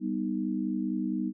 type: chord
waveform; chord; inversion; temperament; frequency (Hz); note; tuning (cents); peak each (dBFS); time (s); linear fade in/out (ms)
sine; G augmented; none; equal; 196 / 246.9 / 311.1; G3 / B3 / D#4; 0 / 0 / 0; -32; 0-1.33; 50
effects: none